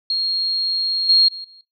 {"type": "tone with level steps", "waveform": "sine", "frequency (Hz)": 4259, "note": "C8", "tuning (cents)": 30, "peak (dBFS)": [-17, -9, -28, -42], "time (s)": [0.1, 1.61], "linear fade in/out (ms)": 2, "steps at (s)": [1.09, 1.28, 1.44], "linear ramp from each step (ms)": 5, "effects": ["noise-tail reverb RT60 0.2 s tail -23 dB re dry"]}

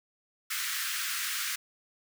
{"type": "high-pass noise", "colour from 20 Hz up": "pink", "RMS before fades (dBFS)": -33, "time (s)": [0.5, 1.56], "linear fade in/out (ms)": 10, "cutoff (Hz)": 1300, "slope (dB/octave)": 48, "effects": []}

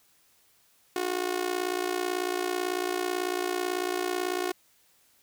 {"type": "tone with amplitude modulation", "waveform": "sawtooth", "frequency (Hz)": 363.3, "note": "F#4", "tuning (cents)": -32, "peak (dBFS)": -20, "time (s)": [0.96, 4.52], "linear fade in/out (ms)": 2, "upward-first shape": "sine", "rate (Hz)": 58.1, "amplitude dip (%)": 85, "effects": ["white hiss -64 dBFS RMS until 5.22 s"]}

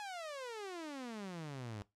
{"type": "exponential sweep", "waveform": "sawtooth", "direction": "down", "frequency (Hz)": [852, 99.4], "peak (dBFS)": -39, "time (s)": [0, 1.82], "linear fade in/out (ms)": 0, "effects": ["noise-tail reverb RT60 0.2 s tail -19 dB re dry", "low-pass 8000 Hz 12 dB/octave"]}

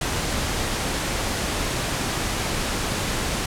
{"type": "noise", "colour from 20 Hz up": "pink", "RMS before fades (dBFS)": -25, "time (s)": [0.01, 3.46], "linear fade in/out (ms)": 5, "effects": ["low-pass 10000 Hz 12 dB/octave"]}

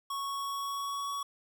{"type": "tone with pitch glide", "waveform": "square", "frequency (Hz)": [1107, 1123.8], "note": ["C#6", "C#6"], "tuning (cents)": [-3, 23], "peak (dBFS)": -34, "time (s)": [0.1, 1.23], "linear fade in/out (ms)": 5, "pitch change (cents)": 26, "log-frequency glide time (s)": [0.22, 1.11], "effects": ["10-bit"]}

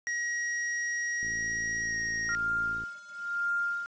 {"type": "tone with pitch glide", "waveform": "square", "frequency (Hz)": [1900, 1876], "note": ["A#6", "A#6"], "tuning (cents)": [33, 11], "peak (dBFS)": -30, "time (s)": [0.07, 2.35], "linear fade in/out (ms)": 0, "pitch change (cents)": -22, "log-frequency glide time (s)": [1.81, 1.96]}
{"type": "click train", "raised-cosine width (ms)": 3, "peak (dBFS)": -34, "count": 91, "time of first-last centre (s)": [1.23, 2.837], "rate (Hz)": 56}
{"type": "tone with tremolo", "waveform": "sine", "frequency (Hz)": 1400, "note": "F6", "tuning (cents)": 4, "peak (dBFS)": -26, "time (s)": [2.29, 3.86], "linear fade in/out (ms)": 0, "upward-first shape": "sine", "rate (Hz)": 1, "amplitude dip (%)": 90}
{"effects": ["resampled to 16000 Hz", "9-bit"]}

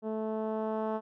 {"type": "tone with low-pass filter sweep", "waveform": "10% pulse", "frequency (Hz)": 218.4, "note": "A3", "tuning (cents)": -13, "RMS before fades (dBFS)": -33, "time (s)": [0.02, 1.01], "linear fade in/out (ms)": 50, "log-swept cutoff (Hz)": [490, 900], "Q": 1, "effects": []}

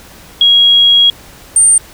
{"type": "tone pair in turn", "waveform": "sine", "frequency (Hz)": [3300, 8810], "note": ["G#7", "C#9"], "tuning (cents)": [-12, -12], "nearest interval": "octave + perfect fourth", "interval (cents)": 1700, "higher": "second", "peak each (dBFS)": -4, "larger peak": "neither", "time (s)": [[0.41, 1.1], [1.56, 1.78]], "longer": "first", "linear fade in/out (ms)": 2, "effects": ["pink hiss -37 dBFS RMS until 1.93 s"]}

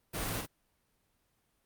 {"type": "noise with echo", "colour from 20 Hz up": "pink", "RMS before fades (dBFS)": -36, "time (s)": [0.13, 0.42], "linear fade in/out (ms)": 20, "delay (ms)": 47, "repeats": 1, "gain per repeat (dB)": -5, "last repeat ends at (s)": 0.467, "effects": ["pink hiss -75 dBFS RMS until 1.65 s", "Opus 32 kbps"]}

